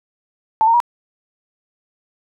sine tone with pitch steps, 880 / 917.4 / 956.3 Hz, A5 / A#5 / A#5, 0 / -28 / +44 cents, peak -10 dBFS, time 0.61-0.802 s, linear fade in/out 0 ms, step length 64 ms, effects none

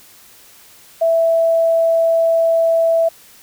sine tone, 660 Hz, E5, 2 cents sharp, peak -11 dBFS, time 1.01-3.09 s, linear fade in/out 10 ms, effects white hiss -45 dBFS RMS until 3.42 s

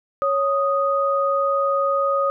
sine tone pair together, 554.1 / 1244 Hz, C#5 / D#6, -1 / -1 cents, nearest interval octave + major second, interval 1400 cents, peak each -20 dBFS, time 0.22-2.3 s, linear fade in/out 0 ms, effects none

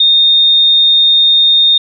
sine tone, 3670 Hz, A#7, 28 cents flat, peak -5 dBFS, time 0-1.78 s, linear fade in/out 5 ms, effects none

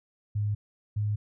sine tone pair in turn, 104.1 / 104.76 Hz, G#2 / G#2, +5 / +16 cents, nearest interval unison, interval 11 cents, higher second, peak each -25 dBFS, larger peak neither, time 0.35-0.55 / 0.96-1.16 s, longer neither, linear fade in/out 10 ms, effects none

